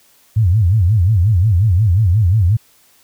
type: tone with vibrato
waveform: sine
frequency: 98 Hz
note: G2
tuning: in tune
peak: -9 dBFS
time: 0.36-2.57 s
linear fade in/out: 10 ms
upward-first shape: sine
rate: 5.6 Hz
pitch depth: 260 cents each way
effects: white hiss -52 dBFS RMS until 3.03 s